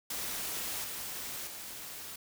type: noise with level steps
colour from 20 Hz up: white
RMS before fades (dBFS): -37 / -40 / -44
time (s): 0.1-2.16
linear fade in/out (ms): 5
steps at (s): 0.84 / 1.47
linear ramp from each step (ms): 5
effects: none